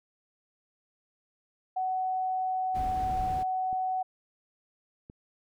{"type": "tone", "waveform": "sine", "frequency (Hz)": 748, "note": "F#5", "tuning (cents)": 19, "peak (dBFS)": -27, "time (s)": [1.76, 4.03], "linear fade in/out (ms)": 10}
{"type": "noise", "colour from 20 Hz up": "brown", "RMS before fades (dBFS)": -37, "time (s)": [2.74, 3.44], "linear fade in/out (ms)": 20}
{"type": "clicks", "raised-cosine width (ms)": 3, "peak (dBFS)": -33, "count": 2, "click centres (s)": [3.729, 5.099]}
{"effects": []}